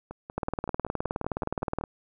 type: two click trains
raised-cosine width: 1 ms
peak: -24 / -14 dBFS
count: 10 / 29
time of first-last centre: 0.11-1.811 / 0.38-1.838 s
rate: 5.29 / 19.2 Hz
effects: none